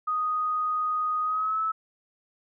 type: tone with pitch glide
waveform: sine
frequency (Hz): 1244.5 to 1303.4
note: D#6 to E6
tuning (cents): 0 to -20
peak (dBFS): -24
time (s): 0.07-1.72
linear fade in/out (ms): 10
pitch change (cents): +80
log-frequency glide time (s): 1.23-1.6
effects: none